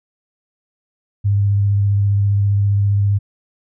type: tone with vibrato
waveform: sine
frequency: 100.8 Hz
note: G2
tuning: 49 cents sharp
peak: -12 dBFS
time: 1.24-3.19 s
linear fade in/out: 20 ms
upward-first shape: square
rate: 15 Hz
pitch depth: 12 cents each way
effects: none